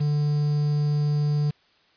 triangle tone with quantisation, 147.7 Hz, D3, 10 cents sharp, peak -18 dBFS, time 0-1.51 s, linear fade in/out 10 ms, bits 7, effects white hiss -61 dBFS RMS until 1.96 s + resampled to 11025 Hz

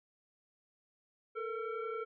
sine tone with frequency modulation, 439.9 Hz, A4, in tune, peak -36 dBFS, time 1.35-2.05 s, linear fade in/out 20 ms, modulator 911 Hz, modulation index 1.2, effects none

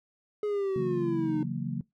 triangle exponential sweep, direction down, 422.8 to 302.9 Hz, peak -25 dBFS, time 0.43-1.43 s, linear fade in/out 2 ms
sine chord, F# dominant seventh, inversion second, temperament just, 138.75 / 166.5 / 185 / 231.2 Hz, C#3 / E3 / F#3 / A#3, +2 / +18 / 0 / -14 cents, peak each -34 / -37 / -36 / -35 dBFS, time 0.76-1.81 s, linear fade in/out 2 ms
effects noise-tail reverb RT60 0.2 s tail -23 dB re dry

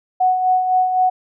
sine tone with tremolo, 740 Hz, F#5, in tune, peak -11 dBFS, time 0.2-1.1 s, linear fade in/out 10 ms, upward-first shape sine, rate 3.9 Hz, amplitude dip 50%, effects none

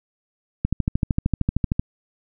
click train, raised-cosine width 5 ms, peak -7 dBFS, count 16, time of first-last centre 0.65-1.795 s, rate 13.1 Hz, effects none

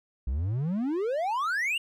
triangle exponential sweep, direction up, 58.27 to 2906 Hz, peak -24 dBFS, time 0.27-1.78 s, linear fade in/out 5 ms, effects none

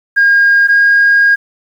sine tone pair in turn, 1620 / 1628.3 Hz, G#6 / G#6, -43 / -35 cents, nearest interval unison, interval 8 cents, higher second, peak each -4 dBFS, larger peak neither, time 0.16-0.68 / 0.68-1.36 s, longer second, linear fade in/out 20 ms, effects tanh soft clip ceiling -2 dBFS + 7-bit

